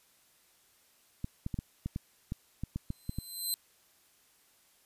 clicks, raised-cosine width 5 ms, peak -22 dBFS, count 12, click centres 1.244 / 1.464 / 1.542 / 1.589 / 1.86 / 1.961 / 2.321 / 2.636 / 2.76 / 2.904 / 3.094 / 3.186 s
5% pulse tone with exponential growth, 4094 Hz, C8, 38 cents flat, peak -21 dBFS, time 2.89-3.54 s, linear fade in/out 0 ms, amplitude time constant 140 ms
effects white hiss -66 dBFS RMS until 4.85 s + resampled to 32000 Hz

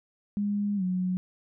sine tone with pitch glide, 204.5 to 183.24 Hz, G#3 to F#3, -26 to -17 cents, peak -25 dBFS, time 0.37-1.17 s, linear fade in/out 0 ms, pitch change -191 cents, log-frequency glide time 0.76-0.83 s, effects none

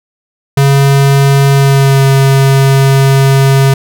square tone with pitch glide, 138.59 to 135.97 Hz, C#3 to C#3, 0 to -33 cents, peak -5 dBFS, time 0.57-3.74 s, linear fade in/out 5 ms, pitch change -33 cents, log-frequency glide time 1.52-2.05 s, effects none

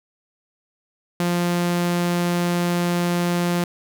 sawtooth tone, 174.61 Hz, F3, in tune, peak -15 dBFS, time 1.2-3.64 s, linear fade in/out 2 ms, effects none

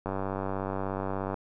click train, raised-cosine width 1 ms, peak -18 dBFS, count 125, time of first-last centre 0.06-1.342 s, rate 96.7 Hz, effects none

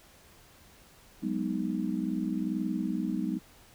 sine chord, G# minor seventh, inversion third, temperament just, 186.89 / 207.7 / 249.2 / 311.5 Hz, F#3 / G#3 / B3 / D#4, +18 / 0 / +16 / +2 cents, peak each -34 dBFS, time 1.22-3.39 s, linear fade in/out 20 ms, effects pink hiss -57 dBFS RMS until 3.74 s

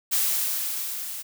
blue noise with level ramp, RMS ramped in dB -22 to -35 dBFS, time 0.11-1.23 s, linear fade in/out 20 ms, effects none

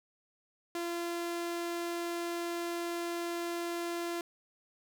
sawtooth tone, 342.8 Hz, F4, 32 cents flat, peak -30 dBFS, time 0.75-4.21 s, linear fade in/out 2 ms, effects none

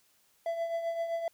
triangle tone with tremolo, 669 Hz, E5, 25 cents sharp, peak -26 dBFS, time 0.46-1.28 s, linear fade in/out 2 ms, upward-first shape triangle, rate 7.7 Hz, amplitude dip 60%, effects white hiss -68 dBFS RMS until 1.33 s

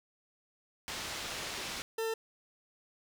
white low-pass noise, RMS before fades -40 dBFS, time 0.88-1.82 s, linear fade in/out 0 ms, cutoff 5000 Hz, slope 12 dB/octave
40% pulse tone, 448.5 Hz, A4, 33 cents sharp, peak -31 dBFS, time 1.98-2.14 s, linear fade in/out 5 ms
effects none

